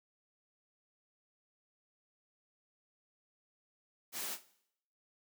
white noise with echo, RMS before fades -40 dBFS, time 4.12-4.38 s, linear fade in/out 50 ms, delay 43 ms, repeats 2, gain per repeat -15 dB, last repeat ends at 4.466 s, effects noise-tail reverb RT60 0.7 s tail -18 dB re dry + high-pass 200 Hz 12 dB/octave

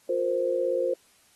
sine chord, F suspended fourth, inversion none, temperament equal with one note detuned, 355.7 / 466.2 / 523.3 Hz, F4 / Bb4 / C5, +32 / 0 / 0 cents, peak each -30 / -30 / -25 dBFS, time 0.09-0.94 s, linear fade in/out 5 ms, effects white hiss -61 dBFS RMS until 1.35 s + AAC 32 kbps

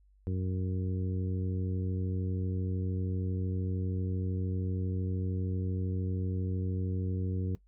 harmonic tone, 92.9 Hz, F#2, 7 cents sharp, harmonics 1 / 2 / 3 / 4 / 5, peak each -31 / -37 / -41 / -43 / -45 dBFS, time 0.27-7.55 s, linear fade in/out 0 ms, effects noise-tail reverb RT60 0.1 s tail -18 dB re dry + added 49 Hz sine -60 dBFS peak until 7.67 s

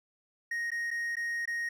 triangle tone with dropouts, 1870 Hz, A#6, 5 cents sharp, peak -29 dBFS, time 0.51-1.69 s, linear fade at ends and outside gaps 5 ms, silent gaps 0.705-0.716 / 0.906-0.911 / 1.156-1.167 / 1.456-1.475 s, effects none

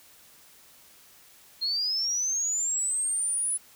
sine linear sweep, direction up, 4186 to 10110 Hz, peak -25 dBFS, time 1.61-3.58 s, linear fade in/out 20 ms, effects white hiss -55 dBFS RMS until 3.75 s

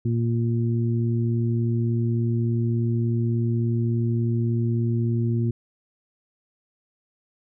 harmonic tone, 116.54 Hz, A#2, in tune, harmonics 1 / 2 / 3, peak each -21 / -27 / -31 dBFS, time 0.05-5.51 s, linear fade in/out 5 ms, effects none

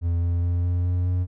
triangle tone with pitch steps, 85.4 / 86.34 / 87.3 / 88.26 / 89.23 / 90.22 Hz, F2 / F2 / F2 / F2 / F2 / F#2, -38 / -19 / 0 / +19 / +38 / -43 cents, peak -18 dBFS, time 0.01-1.27 s, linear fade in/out 50 ms, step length 210 ms, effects none

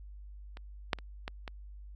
clicks, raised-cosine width 0.3 ms, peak -30 / -11 / -30 / -21 / -24 dBFS, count 5, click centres 0.571 / 0.932 / 0.987 / 1.279 / 1.478 s, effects added 50 Hz sine -45 dBFS peak until 1.95 s + AAC 48 kbps

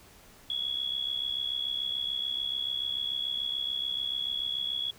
sine tone with amplitude modulation, 3362 Hz, G#7, 20 cents sharp, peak -26 dBFS, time 0.5-4.91 s, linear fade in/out 2 ms, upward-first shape sine, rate 66.9 Hz, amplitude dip 75%, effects pink hiss -55 dBFS RMS until 4.98 s

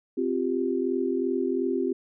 sine chord, C suspended fourth, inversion none, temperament equal, 261.6 / 349.2 / 392 Hz, C4 / F4 / G4, 0 / 0 / 0 cents, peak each -28 dBFS, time 0.17-1.93 s, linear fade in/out 10 ms, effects none

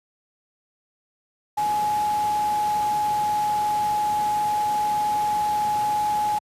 sine tone in noise, 841 Hz, G#5, 22 cents sharp, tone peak -20 dBFS, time 1.57-6.39 s, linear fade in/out 10 ms, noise pink, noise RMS -36 dBFS, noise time 1.57-6.39 s, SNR +13 dB, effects high-pass 100 Hz 12 dB/octave + resampled to 32000 Hz

